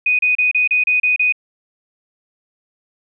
sine tone bursts, 2489 Hz, D#7, in tune, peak -12 dBFS, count 8, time 0.06-1.324 s, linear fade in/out 5 ms, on 130 ms, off 32 ms, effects none

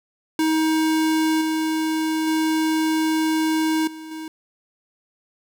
square tone with level steps, 316.4 Hz, D#4, 29 cents sharp, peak -18 / -21 / -19 / -35 / -31 dBFS, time 0.39-4.28 s, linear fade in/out 2 ms, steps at 1.41 / 2.27 / 3.87 / 4.11 s, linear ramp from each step 5 ms, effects none

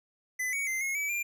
square tone with pitch steps, 2011 / 2242 / 2078 / 2165 / 2291 / 2388 Hz, B6 / C#7 / C7 / C#7 / D7 / D7, +31 / +19 / -12 / -41 / -44 / +28 cents, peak -30 dBFS, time 0.39-1.23 s, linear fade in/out 10 ms, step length 140 ms, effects none

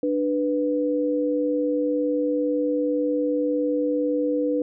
sine tone pair together, 296.4 / 493.9 Hz, D4 / B4, +16 / 0 cents, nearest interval major sixth, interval 884 cents, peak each -23 dBFS, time 0.03-4.62 s, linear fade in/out 2 ms, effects none

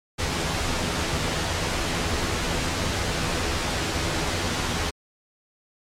pink noise with comb filter, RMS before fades -25 dBFS, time 0.18-4.91 s, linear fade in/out 20 ms, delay 12 ms, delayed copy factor +0.55, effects low-pass 7000 Hz 12 dB/octave + MP3 96 kbps

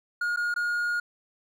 triangle tone with dropouts, 1431 Hz, F6, 42 cents sharp, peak -23 dBFS, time 0.21-1 s, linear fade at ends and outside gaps 5 ms, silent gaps 0.362-0.371 / 0.541-0.561 s, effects none

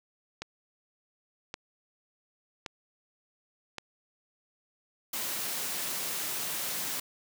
click train, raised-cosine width 0.2 ms, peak -19 dBFS, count 4, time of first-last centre 0.42-3.783 s, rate 0.892 Hz
white high-pass noise, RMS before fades -34 dBFS, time 5.13-7 s, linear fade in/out 5 ms, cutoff 120 Hz, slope 48 dB/octave
effects none

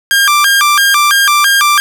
sawtooth tone with vibrato, 1378 Hz, F6, 24 cents flat, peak -3 dBFS, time 0.11-1.8 s, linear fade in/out 0 ms, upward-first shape square, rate 3 Hz, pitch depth 270 cents each way, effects none

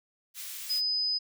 white high-pass noise, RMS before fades -40 dBFS, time 0.34-0.82 s, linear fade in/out 50 ms, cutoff 2100 Hz, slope 12 dB/octave
sine tone, 5010 Hz, D#8, 11 cents sharp, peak -26 dBFS, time 0.69-1.19 s, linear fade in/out 20 ms
effects none

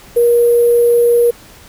sine tone with sample-and-hold, 475.5 Hz, A#4, 34 cents sharp, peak -7 dBFS, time 0.16-1.31 s, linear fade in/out 10 ms, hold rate 11025 Hz, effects pink hiss -40 dBFS RMS until 1.68 s

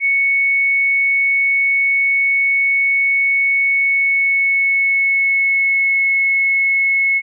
sine tone with pitch glide, 2215 to 2190 Hz, C#7 to C#7, -2 to -22 cents, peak -12 dBFS, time 0-7.22 s, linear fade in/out 50 ms, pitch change -20 cents, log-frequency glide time 3.67-6.08 s, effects none

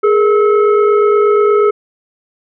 sine tone with frequency modulation, 415.3 Hz, G#4, in tune, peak -7 dBFS, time 0.03-1.71 s, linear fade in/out 10 ms, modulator 879 Hz, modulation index 0.77, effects none

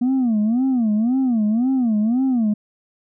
sine tone with vibrato, 236.3 Hz, A#3, 24 cents sharp, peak -13 dBFS, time 0.01-2.54 s, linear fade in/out 10 ms, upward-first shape sine, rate 1.9 Hz, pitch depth 210 cents each way, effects tanh soft clip ceiling -14 dBFS

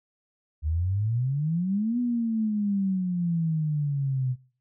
sine exponential two-way sweep, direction up then down, 73.7 to 246.9 to 125.7 Hz, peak -23 dBFS, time 0.62-4.36 s, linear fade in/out 50 ms, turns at 1.99 s, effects noise-tail reverb RT60 0.4 s tail -20 dB re dry

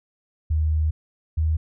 sine tone pair in turn, 77.78 / 78.91 Hz, D#2 / D#2, 0 / +25 cents, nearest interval unison, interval 25 cents, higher second, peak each -18 dBFS, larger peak neither, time 0.5-0.91 / 1.37-1.57 s, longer first, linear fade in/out 10 ms, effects none

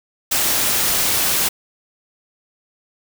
white noise, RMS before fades -18 dBFS, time 0.31-1.49 s, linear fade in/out 10 ms, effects none

